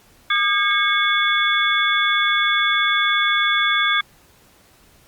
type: tone cluster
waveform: sine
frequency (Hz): 1213 / 1618 / 2190 / 3444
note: D#6 / G#6 / C#7 / A7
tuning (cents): -44 / -46 / -22 / -38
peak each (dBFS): -21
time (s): 0.3-4.01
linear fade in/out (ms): 5
effects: pink hiss -53 dBFS RMS until 5.07 s + Opus 48 kbps